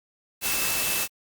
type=tone in noise; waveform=sine; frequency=2637 Hz; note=E7; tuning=in tune; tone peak=-32 dBFS; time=0.41-1.08 s; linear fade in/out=50 ms; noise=white; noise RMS=-26 dBFS; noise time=0.41-1.08 s; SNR=-9 dB; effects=Opus 48 kbps